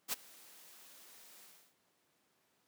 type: noise with ADSR envelope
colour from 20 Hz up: white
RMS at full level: -34 dBFS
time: 0.08-1.75 s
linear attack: 48 ms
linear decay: 17 ms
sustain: -24 dB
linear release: 310 ms
effects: pink hiss -75 dBFS RMS until 2.67 s + high-pass 200 Hz 12 dB/octave